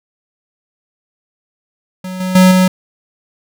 square tone with level steps, 185 Hz, F#3, in tune, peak -23 / -17 / -5 / -8 dBFS, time 2.04-2.68 s, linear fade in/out 5 ms, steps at 2.2 / 2.35 / 2.51 s, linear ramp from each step 5 ms, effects none

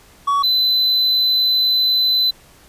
triangle tone pair in turn, 1126 / 4024 Hz, C#6 / B7, +27 / +32 cents, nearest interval octave + minor seventh, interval 2205 cents, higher second, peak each -12 dBFS, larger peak neither, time 0.27-0.43 / 0.43-2.31 s, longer second, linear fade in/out 10 ms, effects pink hiss -48 dBFS RMS until 2.68 s + resampled to 32000 Hz

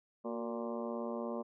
harmonic tone with a mistuned harmonic, 116.54 Hz, A#2, in tune, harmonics 2 / 3 / 4 / 5 / 6 / 7 / 8 / 9 / 10, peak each -40 / -44 / -43 / -42 / -51 / -52 / -52 / -48 / -55 dBFS, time 0.24-1.43 s, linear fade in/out 20 ms, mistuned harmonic 3, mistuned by +65 cents, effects none

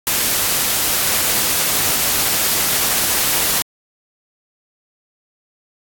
white noise, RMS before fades -17 dBFS, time 0.07-3.62 s, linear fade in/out 0 ms, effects AAC 64 kbps

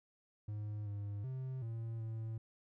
triangle tone with pitch steps, 105.2 / 102 / 130.6 / 113.9 / 111.9 Hz, G#2 / G#2 / C3 / A#2 / A2, +23 / -31 / -3 / -40 / +30 cents, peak -37 dBFS, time 0.48-2.38 s, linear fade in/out 5 ms, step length 380 ms, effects none

